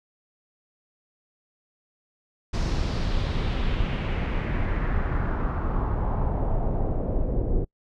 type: noise with low-pass filter sweep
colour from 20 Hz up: brown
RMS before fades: -25 dBFS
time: 2.53-7.65 s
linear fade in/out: 10 ms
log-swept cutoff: 5800 to 450 Hz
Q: 2.1
effects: noise-tail reverb RT60 0.1 s tail -26 dB re dry